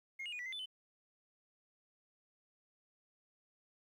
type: tone with pitch steps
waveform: sine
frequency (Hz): 2143 / 2865 / 2461 / 1959 / 2066 / 3499 / 3034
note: C7 / F7 / D#7 / B6 / C7 / A7 / F#7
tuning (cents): +41 / +44 / -20 / -15 / -22 / -10 / +43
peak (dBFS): -39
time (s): 0.19-0.659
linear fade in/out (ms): 10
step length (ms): 67
effects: tanh soft clip ceiling -39 dBFS + 12-bit